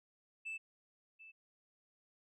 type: tone with echo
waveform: sine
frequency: 2637 Hz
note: E7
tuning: in tune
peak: -38 dBFS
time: 0.45-0.58 s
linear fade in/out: 20 ms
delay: 740 ms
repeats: 1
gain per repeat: -15 dB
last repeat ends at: 1.32 s
effects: tanh soft clip ceiling -39 dBFS